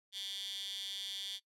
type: tone with high-pass filter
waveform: 15% pulse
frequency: 196.6 Hz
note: G3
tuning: 5 cents sharp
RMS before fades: -42 dBFS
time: 0.12-1.4 s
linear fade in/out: 50 ms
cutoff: 3500 Hz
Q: 7.2
effects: noise-tail reverb RT60 0.1 s tail -19 dB re dry + resampled to 32000 Hz